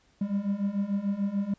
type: beating tone pair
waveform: triangle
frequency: 196 / 202.8 Hz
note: G3 / G#3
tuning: 0 / -41 cents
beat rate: 6.8 Hz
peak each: -29 / -26 dBFS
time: 0.21-1.54 s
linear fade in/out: 5 ms
effects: pink hiss -65 dBFS RMS until 1.58 s + resampled to 16000 Hz